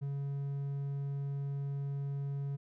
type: tone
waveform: triangle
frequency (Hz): 140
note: C#3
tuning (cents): +18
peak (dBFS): -32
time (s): 0.01-2.57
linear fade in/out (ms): 20
effects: none